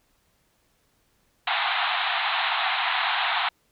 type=band-pass noise; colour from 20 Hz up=pink; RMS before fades=-25 dBFS; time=1.47-3.49 s; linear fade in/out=5 ms; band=700 to 4000 Hz; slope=96 dB/octave; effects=pink hiss -67 dBFS RMS until 3.71 s